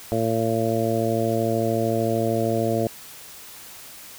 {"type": "harmonic tone", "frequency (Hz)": 113.2, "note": "A2", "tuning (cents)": 50, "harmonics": [1, 2, 3, 4, 5, 6], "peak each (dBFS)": [-27, -27, -27, -27, -27, -27], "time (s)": [0.12, 2.87], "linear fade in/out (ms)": 0, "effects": ["white hiss -42 dBFS RMS until 4.18 s"]}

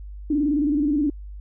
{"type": "tone with vibrato", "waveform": "sine", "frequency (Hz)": 293.7, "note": "D4", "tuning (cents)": 0, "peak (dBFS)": -18, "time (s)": [0.3, 1.1], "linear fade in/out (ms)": 5, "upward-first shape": "square", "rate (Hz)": 19, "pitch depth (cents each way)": 76, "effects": ["added 50 Hz sine -34 dBFS peak until 1.4 s"]}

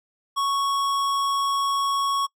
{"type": "tone with tanh clipping", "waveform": "sine", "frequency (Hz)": 1108.7, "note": "C#6", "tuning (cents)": 0, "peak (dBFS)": -23, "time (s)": [0.36, 2.27], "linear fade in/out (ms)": 20, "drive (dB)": 18, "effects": ["noise-tail reverb RT60 0.1 s tail -26 dB re dry"]}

